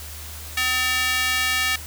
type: tone with high-pass filter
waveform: square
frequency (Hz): 254.8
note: C4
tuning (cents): -46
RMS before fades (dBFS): -22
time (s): 0.57-1.76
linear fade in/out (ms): 5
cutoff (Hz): 2000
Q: 1.8
effects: added 76 Hz sine -37 dBFS peak until 1.86 s + white hiss -38 dBFS RMS until 1.86 s